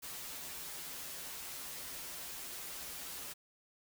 white noise with comb filter, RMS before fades -45 dBFS, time 0.02-3.34 s, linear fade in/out 20 ms, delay 9.4 ms, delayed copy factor -0.95, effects none

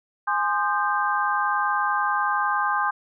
sine chord, Ab major seventh, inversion none, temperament equal with one note detuned, 830.6 / 1046.5 / 1217.5 / 1568 Hz, Ab5 / C6 / Eb6 / G6, 0 / 0 / -38 / 0 cents, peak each -26 dBFS, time 0.27-2.91 s, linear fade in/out 10 ms, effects none

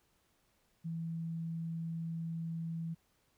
sine tone, 164.81 Hz, E3, in tune, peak -36 dBFS, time 0.84-2.95 s, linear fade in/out 20 ms, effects pink hiss -74 dBFS RMS until 3.37 s

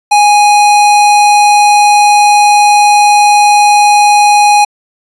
square tone, 828 Hz, G#5, 5 cents flat, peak -4 dBFS, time 0.11-4.65 s, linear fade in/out 10 ms, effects resampled to 24000 Hz

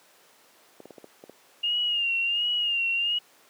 clicks, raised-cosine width 2 ms, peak -25 dBFS, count 7, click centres 0.803 / 0.856 / 0.907 / 0.982 / 1.043 / 1.239 / 1.296 s
sine tone with vibrato, 2824 Hz, F7, 19 cents sharp, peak -23 dBFS, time 1.63-3.19 s, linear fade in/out 10 ms, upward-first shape sine, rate 1.4 Hz, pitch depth 59 cents each way
effects pink hiss -57 dBFS RMS until 3.49 s + high-pass 400 Hz 12 dB/octave

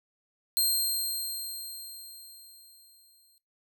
15% pulse tone with exponential decay, 4186 Hz, C8, in tune, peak -16 dBFS, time 0.57-3.38 s, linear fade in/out 0 ms, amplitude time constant 610 ms, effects noise-tail reverb RT60 0.3 s tail -23 dB re dry

